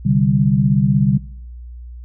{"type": "chord", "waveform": "sine", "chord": "C suspended second", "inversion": "none", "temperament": "just", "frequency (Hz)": [130.81, 147.16, 196.22], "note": ["C3", "D3", "G3"], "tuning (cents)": [0, 4, 2], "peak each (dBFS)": -16, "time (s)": [0.05, 1.18], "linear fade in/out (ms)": 10, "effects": ["noise-tail reverb RT60 0.8 s tail -23 dB re dry", "added 60 Hz sine -31 dBFS peak until 2.04 s"]}